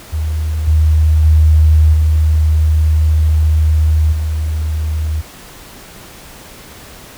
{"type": "tone with level steps", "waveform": "sine", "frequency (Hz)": 77.78, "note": "D#2", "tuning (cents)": 0, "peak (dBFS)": [-14, -7, -5, -8, -14], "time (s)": [0.12, 5.22], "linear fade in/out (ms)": 20, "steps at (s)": [0.67, 1.24, 1.93, 4.12], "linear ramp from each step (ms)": 10, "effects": ["pink hiss -36 dBFS RMS until 7.17 s"]}